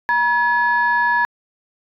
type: tone pair together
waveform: sine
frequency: 957.4 / 1701 Hz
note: A#5 / G#6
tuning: +46 / +41 cents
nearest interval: minor seventh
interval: 995 cents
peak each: -16 dBFS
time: 0.09-1.25 s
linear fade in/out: 0 ms
effects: tanh soft clip ceiling -8 dBFS